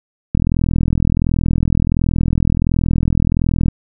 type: click train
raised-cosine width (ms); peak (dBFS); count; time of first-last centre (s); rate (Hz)
5; -3; 139; 0.35-3.683; 41.4
effects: none